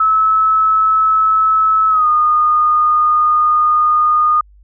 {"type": "tone with pitch glide", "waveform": "sine", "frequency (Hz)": [1299, 1226.1], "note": ["E6", "D#6"], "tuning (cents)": [-26, -26], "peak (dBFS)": -9, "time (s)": [0, 4.41], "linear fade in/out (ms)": 5, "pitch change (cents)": -100, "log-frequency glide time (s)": [1.89, 2.07], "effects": ["added 50 Hz sine -42 dBFS peak until 4.63 s"]}